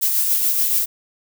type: noise with tremolo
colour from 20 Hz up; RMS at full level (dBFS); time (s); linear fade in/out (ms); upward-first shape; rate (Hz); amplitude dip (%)
violet; -17; 0.01-0.86; 20; sine; 7; 35
effects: none